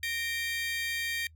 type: tone cluster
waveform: 35% pulse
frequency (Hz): 1851 / 2350 / 3186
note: A#6 / D7 / G7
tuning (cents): -13 / +1 / +27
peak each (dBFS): -32 / -33 / -38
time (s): 0.03-1.27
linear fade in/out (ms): 2
effects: noise-tail reverb RT60 0.1 s tail -26 dB re dry + added 80 Hz sine -53 dBFS peak until 1.35 s